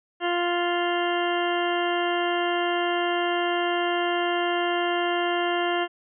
harmonic tone, 349.2 Hz, F4, in tune, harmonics 1 / 2 / 3 / 4 / 5 / 6 / 8 / 9, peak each -26 / -27 / -32 / -33 / -33 / -36 / -34 / -36 dBFS, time 0.2-5.88 s, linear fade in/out 50 ms, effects none

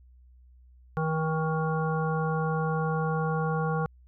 harmonic tone with a mistuned harmonic, 159 Hz, D#3, 38 cents sharp, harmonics 1 / 3 / 5 / 7 / 9, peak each -27 / -32 / -34 / -35 / -37 dBFS, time 0.97-3.86 s, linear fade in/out 0 ms, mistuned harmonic 9, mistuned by -28 cents, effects added 62 Hz sine -52 dBFS peak until 4.07 s

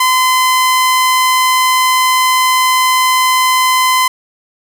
sawtooth tone, 1025 Hz, C6, 36 cents flat, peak -5 dBFS, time 0-4.08 s, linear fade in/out 5 ms, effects none

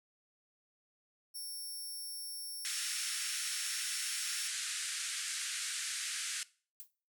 10% pulse tone, 5460 Hz, F8, 40 cents flat, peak -35 dBFS, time 1.34-4.49 s, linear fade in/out 20 ms
white band-pass noise, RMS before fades -39 dBFS, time 2.65-6.43 s, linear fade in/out 0 ms, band 1400 to 9800 Hz, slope 48 dB/octave
violet noise with exponential decay, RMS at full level -43 dBFS, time 6.8-6.91 s, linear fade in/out 0 ms, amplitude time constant 22 ms
effects noise-tail reverb RT60 0.4 s tail -20 dB re dry

